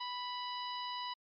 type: harmonic tone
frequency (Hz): 987.8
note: B5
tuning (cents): 0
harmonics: 1 / 2 / 3 / 4 / 5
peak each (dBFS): -40 / -50 / -46 / -47 / -49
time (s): 0-1.14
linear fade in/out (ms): 10
effects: Opus 48 kbps